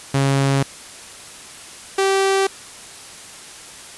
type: tone pair in turn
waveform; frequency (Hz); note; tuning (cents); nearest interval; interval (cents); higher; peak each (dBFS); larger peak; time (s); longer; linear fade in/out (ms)
sawtooth; 137.3 / 388.3; C#3 / G4; -16 / -16; octave + tritone; 1800; second; -11; neither; 0.14-0.63 / 1.98-2.47; neither; 5
effects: white hiss -38 dBFS RMS until 3.97 s + resampled to 24000 Hz